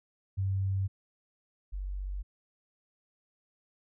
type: tone pair in turn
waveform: sine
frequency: 96.6 / 47.65 Hz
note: G2 / G1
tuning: -25 / -48 cents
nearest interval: octave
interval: 1223 cents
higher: first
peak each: -27 / -33 dBFS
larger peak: first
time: 0.37-0.88 / 1.72-2.23 s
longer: neither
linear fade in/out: 20 ms
effects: none